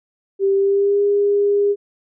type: tone with pitch glide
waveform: sine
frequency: 392 to 406.1 Hz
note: G4 to G#4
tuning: 0 to -39 cents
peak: -13 dBFS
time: 0.39-1.76 s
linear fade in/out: 50 ms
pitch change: +61 cents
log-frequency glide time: 0.55-1.02 s
effects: none